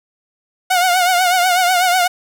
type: tone with vibrato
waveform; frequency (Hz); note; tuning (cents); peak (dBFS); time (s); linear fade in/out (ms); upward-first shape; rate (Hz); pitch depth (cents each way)
sawtooth; 725; F#5; -35; -8; 0.7-2.08; 10; triangle; 8.1; 80
effects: none